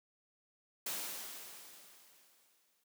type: noise with exponential decay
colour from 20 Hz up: white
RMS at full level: -38 dBFS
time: 0.86-2.84 s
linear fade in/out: 5 ms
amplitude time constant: 430 ms
effects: high-pass 200 Hz 12 dB/octave